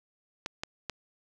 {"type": "clicks", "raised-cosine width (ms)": 0.2, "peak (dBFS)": -16, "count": 3, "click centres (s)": [0.461, 0.635, 0.897], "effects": []}